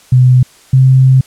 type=tone pair in turn; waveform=sine; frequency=126.8 / 131.2 Hz; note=B2 / C3; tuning=+46 / +5 cents; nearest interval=minor second; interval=59 cents; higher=second; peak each=-3 dBFS; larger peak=neither; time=0.12-0.43 / 0.73-1.21 s; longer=second; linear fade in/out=5 ms; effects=white hiss -43 dBFS RMS until 1.26 s + low-pass 10000 Hz 12 dB/octave